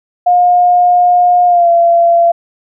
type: tone with pitch glide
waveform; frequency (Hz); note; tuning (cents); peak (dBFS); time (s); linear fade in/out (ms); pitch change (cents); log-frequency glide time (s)
sine; 713 to 682.8; F5 to F5; +36 to -39; -5; 0.26-2.32; 10; -75; 1.46-1.69
effects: none